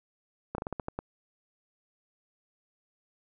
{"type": "slowing click train", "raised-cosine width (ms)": 1, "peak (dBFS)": -19, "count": 8, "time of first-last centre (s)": [0.55, 0.99], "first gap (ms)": 32, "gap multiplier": 1.22, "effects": []}